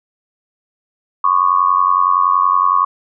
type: tone with amplitude modulation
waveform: sine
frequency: 1108.7 Hz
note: C#6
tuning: in tune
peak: -6 dBFS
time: 1.24-2.85 s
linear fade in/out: 5 ms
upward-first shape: sine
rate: 90.7 Hz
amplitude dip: 95%
effects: none